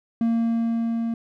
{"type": "tone with level ramp", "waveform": "triangle", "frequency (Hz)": 230, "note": "A#3", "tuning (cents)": -23, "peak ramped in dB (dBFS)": [-16, -21], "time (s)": [0.21, 1.14], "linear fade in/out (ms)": 2, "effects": []}